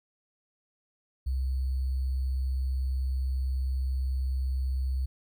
sine tone with sample-and-hold, 65.41 Hz, C2, in tune, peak -26 dBFS, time 1.26-5.06 s, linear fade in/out 10 ms, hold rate 4410 Hz, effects none

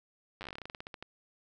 slowing click train, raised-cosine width 0.3 ms, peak -26 dBFS, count 19, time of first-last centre 0.41-1.026 s, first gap 9 ms, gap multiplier 1.14, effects none

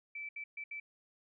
sine tone bursts at uneven times, 2319 Hz, D7, 22 cents flat, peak -40 dBFS, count 4, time 0.15-0.29 / 0.36-0.44 / 0.57-0.64 / 0.71-0.8 s, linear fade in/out 5 ms, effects none

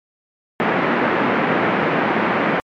pink band-pass noise, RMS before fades -18 dBFS, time 0.6-2.6 s, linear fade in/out 0 ms, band 180 to 2200 Hz, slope 24 dB/octave, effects MP3 96 kbps

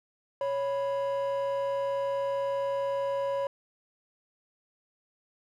triangle tone pair together, 554.4 / 987.8 Hz, C#5 / B5, 0 / 0 cents, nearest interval minor seventh, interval 1000 cents, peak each -25 / -32 dBFS, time 0.41-3.47 s, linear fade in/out 2 ms, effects tanh soft clip ceiling -22 dBFS

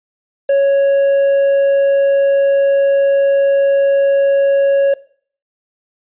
triangle tone with quantisation, 554.4 Hz, C#5, in tune, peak -7 dBFS, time 0.49-4.94 s, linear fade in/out 5 ms, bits 6, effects noise-tail reverb RT60 0.5 s tail -19 dB re dry + resampled to 8000 Hz

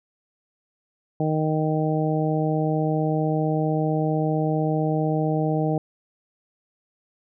harmonic tone, 155.56 Hz, D#3, in tune, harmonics 1 / 2 / 3 / 4 / 5, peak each -23 / -26 / -28 / -29 / -30 dBFS, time 1.2-5.78 s, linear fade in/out 2 ms, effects none

